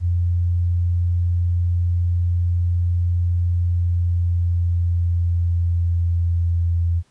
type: tone with pitch glide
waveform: sine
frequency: 87.31 to 85.12 Hz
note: F2 to F2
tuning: 0 to -44 cents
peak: -16 dBFS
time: 0-7.03 s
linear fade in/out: 50 ms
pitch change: -44 cents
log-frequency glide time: 3.6-6.92 s
effects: pink hiss -61 dBFS RMS until 7.1 s + resampled to 22050 Hz